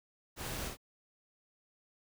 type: noise with echo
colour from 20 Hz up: pink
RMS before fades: -41 dBFS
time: 0.36-0.72 s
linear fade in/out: 50 ms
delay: 52 ms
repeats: 1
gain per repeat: -3 dB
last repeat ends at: 0.772 s
effects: none